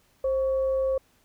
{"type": "tone with frequency modulation", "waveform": "sine", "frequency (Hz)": 530, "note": "C5", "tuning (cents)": 22, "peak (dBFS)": -22, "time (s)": [0.24, 0.98], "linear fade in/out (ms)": 5, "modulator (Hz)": 592, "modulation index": 0.21, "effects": ["pink hiss -64 dBFS RMS until 1.24 s"]}